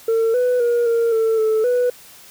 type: tone with pitch steps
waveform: sine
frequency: 452.5 / 496.7 / 475.9 / 463.5 / 447.4 / 437.5 / 492.7 Hz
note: A4 / B4 / A#4 / A#4 / A4 / A4 / B4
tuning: +48 / +10 / +36 / -10 / +29 / -10 / -4 cents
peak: -12 dBFS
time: 0.08-1.9 s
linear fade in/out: 5 ms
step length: 260 ms
effects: tanh soft clip ceiling -13 dBFS + white hiss -44 dBFS RMS until 2.3 s